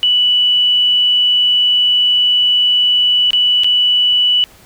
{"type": "tone with dropouts", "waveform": "sine", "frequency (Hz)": 2960, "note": "F#7", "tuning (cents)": 0, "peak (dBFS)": -9, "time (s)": [0.03, 4.44], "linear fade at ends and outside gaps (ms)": 0, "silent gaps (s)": [[3.306, 3.332], [3.635, 3.644]], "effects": ["pink hiss -44 dBFS RMS until 4.65 s"]}